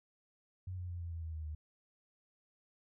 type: tone with pitch steps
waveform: sine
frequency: 92.2 / 89.78 / 87.43 / 85.14 / 82.9 / 80.73 / 78.61 / 76.55 Hz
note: F#2 / F2 / F2 / F2 / E2 / E2 / D#2 / D#2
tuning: -6 / +48 / +2 / -44 / +10 / -36 / +18 / -28 cents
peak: -39 dBFS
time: 0.67-1.55 s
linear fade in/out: 5 ms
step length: 110 ms
effects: none